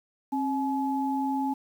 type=tone pair together; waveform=sine; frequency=268.9 / 851 Hz; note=C4 / G#5; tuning=+47 / +42 cents; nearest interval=octave + minor sixth; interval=1995 cents; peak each=-27 / -29 dBFS; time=0.32-1.54 s; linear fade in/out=10 ms; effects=9-bit